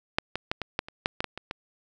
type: clicks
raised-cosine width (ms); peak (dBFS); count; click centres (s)
0.3; -6 / -13 / -10 / -15 / -9 / -24 / -7 / -11 / -14 / -20 / -16; 11; 0.185 / 0.356 / 0.515 / 0.617 / 0.791 / 0.885 / 1.059 / 1.205 / 1.243 / 1.376 / 1.511
effects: none